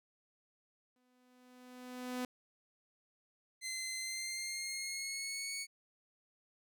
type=tone with exponential growth; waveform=sawtooth; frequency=250.5 Hz; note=B3; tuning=25 cents sharp; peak=-32 dBFS; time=0.96-2.25 s; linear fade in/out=2 ms; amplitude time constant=280 ms
type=tone with pitch glide; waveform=15% pulse; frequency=2064 to 2225 Hz; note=C7 to C#7; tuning=-24 to +6 cents; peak=-32 dBFS; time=3.61-5.67 s; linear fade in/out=50 ms; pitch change=+130 cents; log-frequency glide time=3.99-5.53 s
effects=none

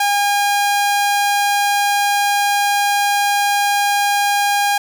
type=tone; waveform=sawtooth; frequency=812 Hz; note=G#5; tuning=39 cents flat; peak=-10 dBFS; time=0-4.78 s; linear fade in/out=5 ms; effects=none

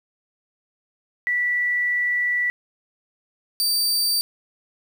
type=tone pair in turn; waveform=sine / sawtooth; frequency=1959 / 4643 Hz; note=B6 / D8; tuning=-15 / -21 cents; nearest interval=octave + minor third; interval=1494 cents; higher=second; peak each=-19 / -16 dBFS; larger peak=second; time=1.27-2.5 / 3.6-4.21 s; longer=first; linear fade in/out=0 ms; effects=9-bit

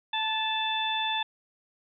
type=harmonic tone with a mistuned harmonic; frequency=880 Hz; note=A5; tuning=in tune; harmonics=1 / 2 / 3 / 4; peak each=-30 / -35 / -35 / -30 dBFS; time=0.13-1.23 s; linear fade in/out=5 ms; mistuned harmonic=2; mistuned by=-19 cents; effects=none

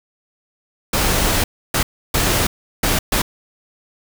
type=noise bursts at uneven times; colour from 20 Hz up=pink; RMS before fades=-17 dBFS; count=5; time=0.93-1.44 / 1.74-1.83 / 2.14-2.47 / 2.83-2.99 / 3.12-3.22 s; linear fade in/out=5 ms; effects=none

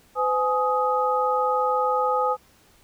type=tone cluster; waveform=sine; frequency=507 / 841 / 1252 Hz; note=B4 / G#5 / D#6; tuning=+45 / +22 / +10 cents; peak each=-24 dBFS; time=0.15-2.37 s; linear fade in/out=50 ms; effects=pink hiss -57 dBFS RMS until 2.83 s

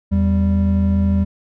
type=tone pair together; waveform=triangle; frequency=82.27 / 196 Hz; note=E2 / G3; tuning=-3 / 0 cents; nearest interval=octave + minor third; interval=1503 cents; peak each=-14 dBFS; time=0.11-1.25 s; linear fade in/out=20 ms; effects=none

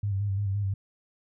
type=tone with vibrato; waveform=sine; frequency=99.7 Hz; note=G2; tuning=30 cents sharp; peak=-25 dBFS; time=0.03-0.74 s; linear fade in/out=5 ms; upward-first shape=square; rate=5.8 Hz; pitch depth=43 cents each way; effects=none

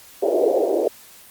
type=band-pass noise; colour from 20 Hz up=pink; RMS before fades=-19 dBFS; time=0.22-0.88 s; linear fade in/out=5 ms; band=350 to 650 Hz; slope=48 dB/octave; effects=white hiss -46 dBFS RMS until 1.3 s + Opus 48 kbps

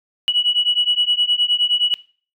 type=beating tone pair; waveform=sine; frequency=2928 / 2937.6 Hz; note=F#7 / F#7; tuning=-19 / -13 cents; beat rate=9.6 Hz; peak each=-18 / -17 dBFS; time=0.28-1.94 s; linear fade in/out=0 ms; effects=noise-tail reverb RT60 0.4 s tail -20 dB re dry + tanh soft clip ceiling -7 dBFS

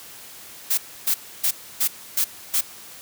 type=noise bursts; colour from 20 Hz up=blue; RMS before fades=-20 dBFS; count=6; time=0.7-2.612 s; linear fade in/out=10 ms; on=77 ms; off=290 ms; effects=white hiss -42 dBFS RMS until 3.01 s + high-pass 60 Hz 12 dB/octave

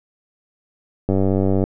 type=click train; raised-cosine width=2 ms; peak=-6 dBFS; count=54; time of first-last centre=1.09-1.639 s; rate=96.5 Hz; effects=none

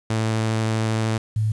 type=tone pair in turn; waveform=sawtooth / sine; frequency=110.9 / 108.3 Hz; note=A2 / A2; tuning=+14 / -27 cents; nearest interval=unison; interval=41 cents; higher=first; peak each=-16 / -18 dBFS; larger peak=first; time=0.1-1.18 / 1.36-1.52 s; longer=first; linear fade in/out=5 ms; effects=resampled to 22050 Hz + 8-bit

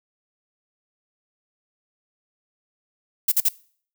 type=noise bursts; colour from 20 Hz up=violet; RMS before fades=-18 dBFS; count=3; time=3.28-3.488 s; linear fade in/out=5 ms; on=38 ms; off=47 ms; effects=noise-tail reverb RT60 0.5 s tail -22 dB re dry

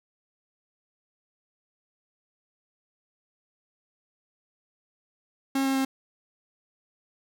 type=tone with pitch steps; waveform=45% pulse; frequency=270.6 / 268.7 / 266.9 Hz; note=C#4 / C4 / C4; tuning=-42 / +46 / +35 cents; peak=-23 dBFS; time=5.55-5.85 s; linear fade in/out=5 ms; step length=100 ms; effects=none

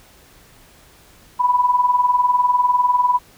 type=tone with tremolo; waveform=sine; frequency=987.8 Hz; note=B5; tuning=in tune; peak=-10 dBFS; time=1.39-3.19 s; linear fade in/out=20 ms; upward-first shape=sine; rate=20 Hz; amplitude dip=70%; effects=pink hiss -49 dBFS RMS until 3.37 s

